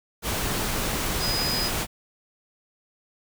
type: tone in noise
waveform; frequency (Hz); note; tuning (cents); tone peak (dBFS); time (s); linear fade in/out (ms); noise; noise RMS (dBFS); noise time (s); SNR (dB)
sine; 4978; D#8; 0; -26; 1.19-1.71; 50; pink; -27; 0.22-1.87; -2
effects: none